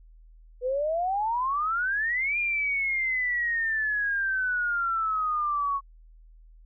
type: exponential two-way sweep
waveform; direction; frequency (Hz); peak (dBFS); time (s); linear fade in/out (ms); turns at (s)
sine; up then down; 486.2 to 2428 to 1101; -24; 0.61-5.81; 50; 2.38
effects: added 40 Hz sine -49 dBFS peak until 6.65 s